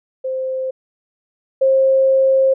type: tone pair in turn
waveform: sine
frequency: 522 / 532.7 Hz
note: C5 / C5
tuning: -4 / +31 cents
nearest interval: unison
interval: 35 cents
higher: second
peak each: -19 / -10 dBFS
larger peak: second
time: 0.24-0.71 / 1.61-2.54 s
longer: second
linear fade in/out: 10 ms
effects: none